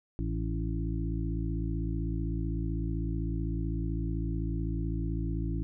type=harmonic tone with a mistuned harmonic; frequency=55.8 Hz; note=A1; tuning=25 cents sharp; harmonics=1 / 2 / 3 / 5 / 6; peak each=-32 / -35 / -37 / -39 / -40 dBFS; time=0.19-5.63 s; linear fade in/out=0 ms; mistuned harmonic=6; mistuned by=-21 cents; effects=none